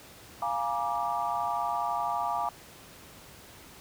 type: chord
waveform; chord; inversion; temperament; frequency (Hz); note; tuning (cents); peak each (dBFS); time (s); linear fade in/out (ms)
sine; Bb dominant seventh; second; equal with one note detuned; 698.5 / 830.6 / 952.5 / 1174.7; F5 / Ab5 / Bb5 / D6; 0 / 0 / +37 / 0; -33; 0.42-2.49; 2
effects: pink hiss -50 dBFS RMS until 3.8 s + high-pass 60 Hz 12 dB/octave